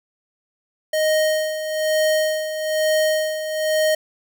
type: tone with tremolo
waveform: square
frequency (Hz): 622.3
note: D#5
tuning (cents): 0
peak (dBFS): -16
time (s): 0.93-3.95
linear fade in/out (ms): 5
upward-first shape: sine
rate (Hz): 1.1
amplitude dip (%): 65
effects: none